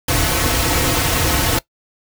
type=noise with comb filter; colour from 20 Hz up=pink; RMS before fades=-17 dBFS; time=0.08-1.59 s; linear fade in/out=5 ms; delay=5 ms; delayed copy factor=-0.75; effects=noise-tail reverb RT60 0.1 s tail -19 dB re dry